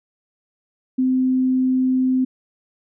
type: tone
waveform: sine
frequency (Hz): 257.9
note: C4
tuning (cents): -25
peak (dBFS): -15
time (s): 0.98-2.25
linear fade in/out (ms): 10
effects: none